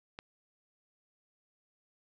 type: click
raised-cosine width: 0.3 ms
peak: -26 dBFS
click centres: 0.189 s
effects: resampled to 16000 Hz + 11-bit